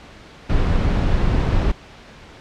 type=noise; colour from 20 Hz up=brown; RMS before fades=-17 dBFS; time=0.49-1.72 s; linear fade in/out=10 ms; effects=pink hiss -42 dBFS RMS until 2.4 s + low-pass 4000 Hz 12 dB/octave